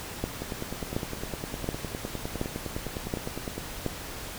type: two click trains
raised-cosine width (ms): 2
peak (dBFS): -14 / -19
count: 6 / 32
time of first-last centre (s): 0.24-3.863 / 0.42-3.58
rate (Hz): 1.38 / 9.81
effects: pink hiss -39 dBFS RMS until 4.38 s